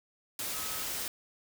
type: tone in noise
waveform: sine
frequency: 1280 Hz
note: D#6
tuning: 49 cents sharp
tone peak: -46 dBFS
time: 0.54-0.83 s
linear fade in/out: 2 ms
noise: white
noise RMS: -36 dBFS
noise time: 0.39-1.08 s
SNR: -13 dB
effects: none